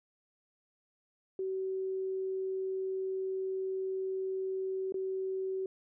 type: tone with dropouts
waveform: sine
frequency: 380 Hz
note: F#4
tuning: 46 cents sharp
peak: -32 dBFS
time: 1.39-5.66 s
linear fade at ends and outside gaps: 2 ms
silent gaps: 4.923-4.942 s
effects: none